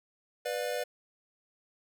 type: chord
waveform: square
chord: B diminished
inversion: none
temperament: just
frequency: 493.9 / 592.7 / 711.2 Hz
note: B4 / D5 / F5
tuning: 0 / +16 / +31 cents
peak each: -35 / -36 / -40 dBFS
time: 0.45-0.84 s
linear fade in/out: 10 ms
effects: none